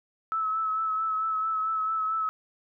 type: tone with vibrato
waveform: sine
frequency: 1300 Hz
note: E6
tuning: 24 cents flat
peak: -25 dBFS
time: 0.32-2.29 s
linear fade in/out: 0 ms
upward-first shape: sine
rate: 4.5 Hz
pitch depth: 25 cents each way
effects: none